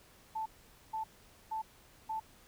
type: tone bursts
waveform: sine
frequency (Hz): 880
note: A5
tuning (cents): 0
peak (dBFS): -34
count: 4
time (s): 0.35-2.2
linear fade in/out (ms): 10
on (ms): 110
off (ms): 470
effects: pink hiss -61 dBFS RMS until 2.47 s